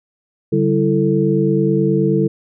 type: tone cluster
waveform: sine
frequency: 144.6 / 194 / 332.5 / 442.4 Hz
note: D3 / G3 / E4 / A4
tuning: -27 / -18 / +15 / +9 cents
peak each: -18 dBFS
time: 0.52-2.28 s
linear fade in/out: 10 ms
effects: none